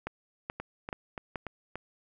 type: two click trains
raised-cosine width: 0.5 ms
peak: -22 / -19 dBFS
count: 5 / 4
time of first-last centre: 0.6-1.756 / 0.07-1.358 s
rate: 3.46 / 2.33 Hz
effects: none